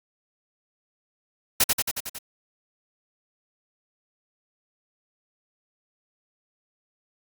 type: noise with echo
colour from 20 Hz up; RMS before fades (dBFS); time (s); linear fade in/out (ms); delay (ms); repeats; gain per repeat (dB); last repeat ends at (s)
white; -18; 1.6-1.64; 5; 91; 6; -3; 2.186
effects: Opus 48 kbps